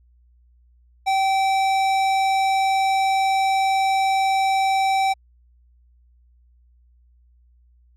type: tone with tanh clipping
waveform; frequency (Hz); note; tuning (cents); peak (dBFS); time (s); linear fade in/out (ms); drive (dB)
sine; 773; G5; -24; -19; 1.06-5.14; 20; 17
effects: added 60 Hz sine -53 dBFS peak until 7.96 s